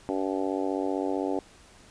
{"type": "harmonic tone", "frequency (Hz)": 95.6, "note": "G2", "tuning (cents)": -43, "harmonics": [3, 4, 5, 6, 7, 8, 9], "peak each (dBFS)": [-30, -32, -34, -36, -37, -38, -39], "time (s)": [0.09, 1.39], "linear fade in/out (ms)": 0, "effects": ["pink hiss -54 dBFS RMS until 1.9 s", "resampled to 22050 Hz"]}